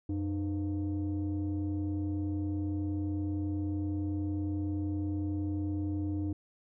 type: tone pair together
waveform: sine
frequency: 91 / 303.8 Hz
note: F#2 / D#4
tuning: -28 / -41 cents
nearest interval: octave + major sixth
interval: 2087 cents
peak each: -31 / -31 dBFS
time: 0.09-6.33 s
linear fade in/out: 5 ms
effects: tanh soft clip ceiling -27 dBFS